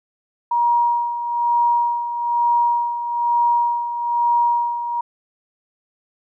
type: tone with tremolo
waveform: sine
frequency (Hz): 950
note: A#5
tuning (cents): +33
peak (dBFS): -13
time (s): 0.51-5.01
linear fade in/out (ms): 5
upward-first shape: sine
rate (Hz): 1.1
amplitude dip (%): 65
effects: none